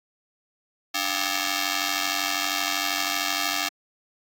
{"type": "ring-modulated tone", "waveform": "5% pulse", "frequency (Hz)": 494.8, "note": "B4", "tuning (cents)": 3, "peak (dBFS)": -9, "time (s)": [0.94, 3.69], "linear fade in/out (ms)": 10, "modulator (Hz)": 201, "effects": ["high-pass 300 Hz 12 dB/octave", "AAC 64 kbps"]}